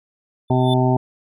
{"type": "tone with exponential growth", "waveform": "triangle", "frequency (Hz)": 3526, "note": "A7", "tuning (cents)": 3, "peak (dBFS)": -21, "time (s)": [0.48, 0.74], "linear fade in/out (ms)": 5, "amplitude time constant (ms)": 55}
{"type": "harmonic tone", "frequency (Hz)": 127.5, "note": "C3", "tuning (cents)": -44, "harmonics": [1, 2, 3, 5, 6, 7], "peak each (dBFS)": [-17, -20, -22, -24, -25, -25], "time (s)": [0.5, 0.97], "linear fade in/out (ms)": 5}
{"effects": []}